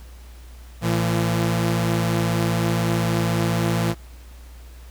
sawtooth tone pair together, 114.14 / 169.2 Hz, A#2 / E3, -36 / +45 cents, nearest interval perfect fifth, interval 681 cents, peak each -18 dBFS, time 0.81-3.95 s, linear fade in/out 50 ms, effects added 60 Hz sine -39 dBFS peak until 4.9 s + pink hiss -51 dBFS RMS until 4.9 s

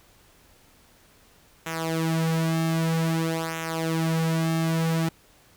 sawtooth tone with flanger, 162.9 Hz, E3, 20 cents flat, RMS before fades -25 dBFS, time 1.66-5.09 s, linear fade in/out 5 ms, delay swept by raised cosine 0.21 to 4.11 ms, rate 0.52 Hz, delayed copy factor -0.75, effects pink hiss -57 dBFS RMS until 5.56 s

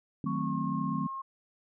sine chord, D# diminished seventh, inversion none, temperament equal, 155.56 / 185 / 220 / 261.6 Hz, D#3 / F#3 / A3 / C4, 0 / 0 / 0 / 0 cents, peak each -35 dBFS, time 0.24-1.07 s, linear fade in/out 2 ms
sine tone with pitch glide, 1108.7 to 1074.7 Hz, C#6 to C6, 0 to +46 cents, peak -35 dBFS, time 0.26-1.22 s, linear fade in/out 10 ms, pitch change -54 cents, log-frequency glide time 0.37-0.53 s
effects none

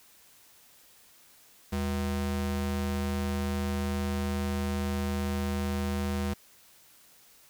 square ring-modulated tone, 141.1 Hz, C#3, 31 cents sharp, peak -26 dBFS, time 1.72-6.34 s, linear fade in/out 10 ms, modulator 61.2 Hz, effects white hiss -58 dBFS RMS until 7.49 s

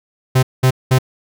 45% pulse tone bursts, 129.4 Hz, C3, 19 cents flat, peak -9 dBFS, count 3, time 0.35-0.987 s, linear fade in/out 10 ms, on 79 ms, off 200 ms, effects none

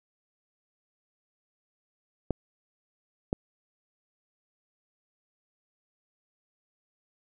clicks, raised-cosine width 2 ms, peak -13 dBFS, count 2, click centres 2.307 / 3.329 s, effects none

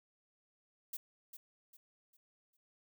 violet noise with echo, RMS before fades -42 dBFS, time 0.93-0.97 s, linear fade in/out 5 ms, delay 400 ms, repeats 4, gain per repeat -9 dB, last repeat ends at 2.57 s, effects none

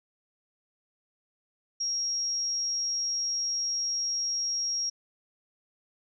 sine tone, 5600 Hz, F8, 4 cents sharp, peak -27 dBFS, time 1.8-4.9 s, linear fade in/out 10 ms, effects none

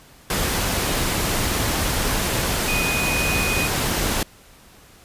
sine tone in noise, 2489 Hz, D#7, in tune, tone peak -23 dBFS, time 2.68-3.67 s, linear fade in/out 2 ms, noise pink, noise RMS -22 dBFS, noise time 0.3-4.23 s, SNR -4 dB, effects pink hiss -49 dBFS RMS until 5.04 s + resampled to 32000 Hz

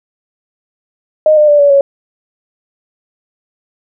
sine tone with pitch steps, 618 / 602.1 / 586.7 / 571.6 / 557 Hz, D#5 / D5 / D5 / D5 / C#5, -12 / +43 / -2 / -47 / +8 cents, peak -4 dBFS, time 1.26-1.81 s, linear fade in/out 2 ms, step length 110 ms, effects none

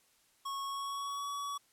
square tone with pitch glide, 1100 to 1132.9 Hz, C#6 to C#6, -14 to +37 cents, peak -37 dBFS, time 0.45-1.58 s, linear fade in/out 10 ms, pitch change +51 cents, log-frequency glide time 0.63-1.29 s, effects white hiss -69 dBFS RMS until 1.72 s + low-pass 12000 Hz 12 dB/octave

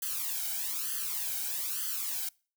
blue noise with flanger, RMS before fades -34 dBFS, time 0.02-2.29 s, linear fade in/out 5 ms, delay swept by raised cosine 0.64 to 1.33 ms, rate 1.1 Hz, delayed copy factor +0.95, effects noise-tail reverb RT60 0.4 s tail -26 dB re dry

